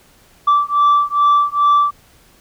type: beating tone pair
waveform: sine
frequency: 1163 / 1165.4 Hz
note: D6 / D6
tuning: -17 / -14 cents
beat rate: 2.4 Hz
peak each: -12 dBFS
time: 0.47-1.91 s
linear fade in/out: 10 ms
effects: tanh soft clip ceiling -7 dBFS + pink hiss -50 dBFS RMS until 2.4 s